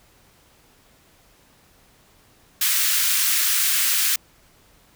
white high-pass noise, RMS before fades -20 dBFS, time 2.61-4.16 s, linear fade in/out 5 ms, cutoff 1400 Hz, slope 24 dB/octave, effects pink hiss -56 dBFS RMS until 4.95 s

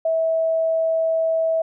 sine tone, 650 Hz, E5, 24 cents flat, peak -17 dBFS, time 0.05-1.62 s, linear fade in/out 5 ms, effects none

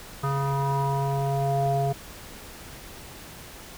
square tone with low-pass filter sweep, 138.4 Hz, C#3, 2 cents flat, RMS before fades -25 dBFS, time 0.23-1.93 s, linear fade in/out 10 ms, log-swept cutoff 1200 to 630 Hz, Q 6, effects pink hiss -43 dBFS RMS until 3.77 s

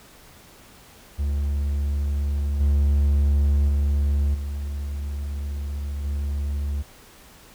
triangle tone with level steps, 71.4 Hz, D2, 48 cents flat, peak -19 / -14 / -16 / -24 / -21 dBFS, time 1.18-6.83 s, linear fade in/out 20 ms, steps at 2.6 / 3.68 / 4.34 / 6.04 s, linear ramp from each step 10 ms, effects pink hiss -49 dBFS RMS until 7.54 s

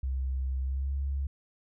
sine tone with pitch glide, 65.6 to 68.94 Hz, C2 to C#2, +5 to -9 cents, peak -28 dBFS, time 0.03-1.27 s, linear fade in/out 5 ms, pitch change +86 cents, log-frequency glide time 0.62-0.94 s, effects none

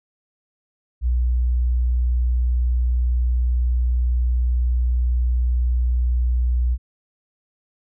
sine tone, 61 Hz, B1, 21 cents flat, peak -16 dBFS, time 1.01-6.78 s, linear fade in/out 50 ms, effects none

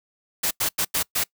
white noise bursts at uneven times, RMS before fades -23 dBFS, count 5, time 0.43-0.51 / 0.6-0.69 / 0.78-0.85 / 0.94-1.03 / 1.15-1.24 s, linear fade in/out 10 ms, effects noise-tail reverb RT60 0.1 s tail -24 dB re dry

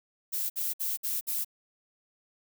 violet noise bursts, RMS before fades -31 dBFS, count 5, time 0.32-1.448 s, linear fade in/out 20 ms, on 180 ms, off 57 ms, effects none

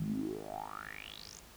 10% pulse tone with band-pass filter sweep, 51.91 Hz, G#1, in tune, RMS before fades -41 dBFS, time 0-1.4 s, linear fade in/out 5 ms, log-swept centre 160 to 7100 Hz, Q 8.7, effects pink hiss -56 dBFS RMS until 1.56 s

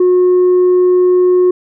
sine tone with tanh clipping, 362.6 Hz, F#4, 35 cents flat, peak -7 dBFS, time 0-1.51 s, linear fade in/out 5 ms, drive 1 dB, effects none

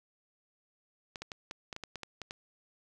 clicks, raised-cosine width 0.2 ms, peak -23 dBFS, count 11, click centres 1.158 / 1.22 / 1.318 / 1.511 / 1.728 / 1.764 / 1.837 / 1.957 / 2.033 / 2.217 / 2.309 s, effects none

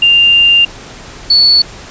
sine tone pair in turn, 2794 / 4435 Hz, F7 / C#8, 0 / 0 cents, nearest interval minor sixth, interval 800 cents, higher second, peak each -4 dBFS, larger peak neither, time 0.02-0.65 / 1.3-1.62 s, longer first, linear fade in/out 5 ms, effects pink hiss -31 dBFS RMS until 1.9 s + resampled to 16000 Hz

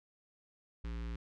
square tone with notch filter, 57.2 Hz, A#1, 32 cents flat, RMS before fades -40 dBFS, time 0.84-1.16 s, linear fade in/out 5 ms, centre 670 Hz, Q 1.1, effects low-pass 4000 Hz 12 dB/octave

